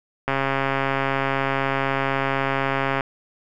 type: click train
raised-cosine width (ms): 0.5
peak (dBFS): -7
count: 372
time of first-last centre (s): 0.28-3.008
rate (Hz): 136
effects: none